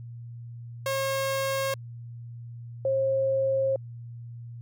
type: tone pair in turn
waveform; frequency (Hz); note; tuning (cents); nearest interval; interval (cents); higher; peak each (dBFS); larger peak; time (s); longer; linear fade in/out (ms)
sawtooth / sine; 541 / 537; C#5 / C5; -42 / +45; unison; 13; first; -22; neither; 0.86-1.74 / 2.85-3.76; second; 2
effects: added 118 Hz sine -38 dBFS peak until 4.61 s